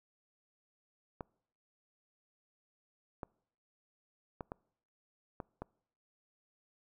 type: clicks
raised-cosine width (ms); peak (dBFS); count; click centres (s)
1; -26; 6; 1.208 / 3.232 / 4.408 / 4.519 / 5.402 / 5.62
effects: noise-tail reverb RT60 0.7 s tail -26 dB re dry